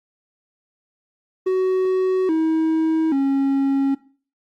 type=tone with pitch steps; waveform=triangle; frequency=373.9 / 319.9 / 273.7 Hz; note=F#4 / D#4 / C#4; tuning=+18 / +48 / -22 cents; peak=-14 dBFS; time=1.46-3.95 s; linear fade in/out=10 ms; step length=830 ms; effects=noise-tail reverb RT60 0.4 s tail -18 dB re dry + Opus 24 kbps